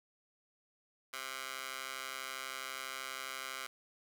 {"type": "tone with high-pass filter", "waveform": "15% pulse", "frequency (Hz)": 132.3, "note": "C3", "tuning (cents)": 20, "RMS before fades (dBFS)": -43, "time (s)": [1.13, 3.67], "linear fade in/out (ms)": 5, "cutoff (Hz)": 1400, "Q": 0.99, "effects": []}